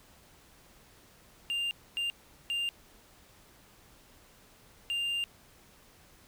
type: tone bursts at uneven times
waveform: triangle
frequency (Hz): 2796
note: F7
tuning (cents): +1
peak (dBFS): -28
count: 4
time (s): 1.5-1.71 / 1.97-2.1 / 2.5-2.69 / 4.9-5.24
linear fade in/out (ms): 0
effects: pink hiss -59 dBFS RMS until 6.27 s